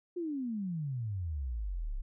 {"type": "exponential sweep", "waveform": "sine", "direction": "down", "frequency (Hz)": [363.5, 31.02], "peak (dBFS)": -33, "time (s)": [0.16, 2.02], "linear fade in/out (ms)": 10, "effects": []}